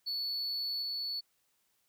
sine tone with level steps, 4435 Hz, C#8, in tune, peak -30 / -32 dBFS, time 0.06-1.21 s, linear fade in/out 20 ms, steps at 0.82 s, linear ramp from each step 2 ms, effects tanh soft clip ceiling -32 dBFS + white hiss -75 dBFS RMS until 1.88 s

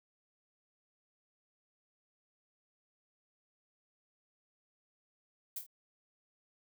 violet noise with echo, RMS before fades -39 dBFS, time 5.56-5.59 s, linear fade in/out 5 ms, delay 25 ms, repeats 3, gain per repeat -6 dB, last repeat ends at 5.665 s, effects none

